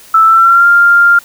sine tone with pitch glide, 1318.5 to 1396.9 Hz, E6 to F6, 0 to 0 cents, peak -3 dBFS, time 0.14-1.19 s, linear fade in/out 5 ms, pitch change +100 cents, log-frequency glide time 0.25-0.67 s, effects white hiss -38 dBFS RMS until 1.24 s

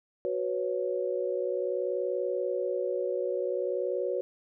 sine chord, F# suspended fourth, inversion none, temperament equal, 370 / 493.9 / 554.4 Hz, F#4 / B4 / C#5, 0 / 0 / 0 cents, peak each -32 dBFS, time 0.25-4.21 s, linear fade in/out 0 ms, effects none

